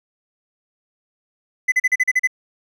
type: tone bursts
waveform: triangle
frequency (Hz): 2015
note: B6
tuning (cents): +34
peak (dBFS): -11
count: 8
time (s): 1.68-2.274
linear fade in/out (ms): 10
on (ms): 41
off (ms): 38
effects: none